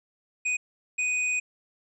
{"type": "tone bursts at uneven times", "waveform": "square", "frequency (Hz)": 2489, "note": "D#7", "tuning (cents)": 0, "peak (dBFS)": -25, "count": 2, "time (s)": [[0.45, 0.57], [0.98, 1.4]], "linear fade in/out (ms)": 10, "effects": ["resampled to 22050 Hz"]}